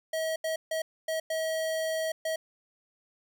square tone bursts at uneven times, 640 Hz, D#5, 49 cents sharp, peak -29 dBFS, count 6, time 0.13-0.36 / 0.44-0.56 / 0.71-0.82 / 1.08-1.2 / 1.3-2.12 / 2.25-2.36 s, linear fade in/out 5 ms, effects none

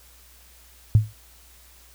sine tone with exponential decay, 107.7 Hz, A2, 37 cents flat, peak -8 dBFS, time 0.95-1.13 s, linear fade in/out 0 ms, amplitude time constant 37 ms, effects added 60 Hz sine -53 dBFS peak until 1.94 s + white hiss -53 dBFS RMS until 1.94 s

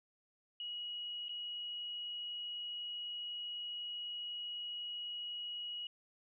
sine tone with dropouts, 2906 Hz, F#7, 32 cents flat, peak -40 dBFS, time 0.6-5.87 s, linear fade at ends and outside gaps 2 ms, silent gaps 1.284-1.292 s, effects none

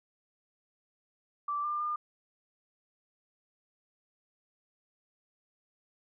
sine tone with pitch steps, 1167 / 1196 / 1207 Hz, D6 / D6 / D6, -11 / +31 / +47 cents, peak -30 dBFS, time 1.48-1.96 s, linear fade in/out 5 ms, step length 160 ms, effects none

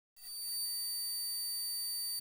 20% pulse tone with ADSR envelope, 4604 Hz, D8, 35 cents flat, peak -28 dBFS, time 0.14-2.2 s, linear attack 510 ms, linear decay 3 ms, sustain -2 dB, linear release 12 ms, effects 9-bit

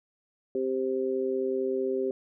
harmonic tone, 130.8 Hz, C3, in tune, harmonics 2 / 3 / 4, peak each -34 / -27 / -34 dBFS, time 0.55-2.11 s, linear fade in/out 2 ms, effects none

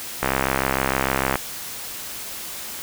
click train, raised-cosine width 0.5 ms, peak -4 dBFS, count 76, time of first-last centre 0.23-1.356 s, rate 66.6 Hz, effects white hiss -33 dBFS RMS until 2.82 s

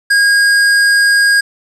square tone, 1630 Hz, G#6, 33 cents flat, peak -8 dBFS, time 0.1-1.41 s, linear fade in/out 10 ms, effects resampled to 24000 Hz + 7-bit

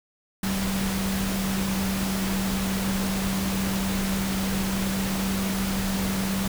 sine tone in noise, 192.8 Hz, G3, 28 cents flat, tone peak -25 dBFS, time 0.43-6.48 s, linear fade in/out 5 ms, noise pink, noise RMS -30 dBFS, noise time 0.43-6.48 s, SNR +2 dB, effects none

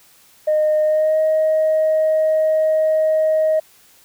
sine tone with pitch glide, 614 to 627.6 Hz, D#5 to D#5, -23 to +15 cents, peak -12 dBFS, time 0.47-3.6 s, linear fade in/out 10 ms, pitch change +38 cents, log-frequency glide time 0.83-1.19 s, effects tanh soft clip ceiling -10 dBFS + white hiss -51 dBFS RMS until 4.04 s

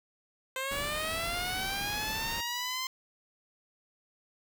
10% pulse linear sweep, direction up, 518 to 1046.5 Hz, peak -24 dBFS, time 0.56-2.87 s, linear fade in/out 2 ms
pink noise, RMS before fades -40 dBFS, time 0.71-2.41 s, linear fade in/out 5 ms
effects none

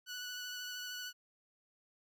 15% pulse tone with vibrato, 1480 Hz, F#6, in tune, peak -35 dBFS, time 0.06-1.13 s, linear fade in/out 50 ms, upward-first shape triangle, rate 13 Hz, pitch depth 18 cents each way, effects none

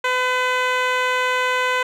10% pulse tone with band-pass filter, 505 Hz, B4, 39 cents sharp, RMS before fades -20 dBFS, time 0.04-1.83 s, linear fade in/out 5 ms, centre 1100 Hz, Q 0.53, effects none

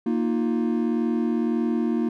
triangle chord, Bb suspended fourth, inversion none, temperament equal with one note detuned, 233.1 / 311.1 / 352.9 Hz, Bb3 / Eb4 / F4, 0 / 0 / +18 cents, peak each -21 / -25 / -26 dBFS, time 0.06-2.09 s, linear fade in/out 5 ms, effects none

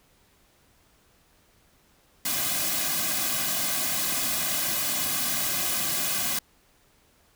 white noise with comb filter, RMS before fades -27 dBFS, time 2.25-6.39 s, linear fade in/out 5 ms, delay 2.2 ms, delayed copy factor -0.95, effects pink hiss -62 dBFS RMS until 7.35 s

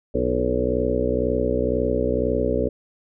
harmonic tone with a mistuned harmonic, 62 Hz, B1, 7 cents sharp, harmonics 1 / 2 / 3 / 4 / 5 / 6 / 7 / 8 / 9, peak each -28 / -31 / -34 / -27 / -29 / -33 / -25 / -26 / -27 dBFS, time 0.14-2.69 s, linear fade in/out 10 ms, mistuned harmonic 6, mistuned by -45 cents, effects none

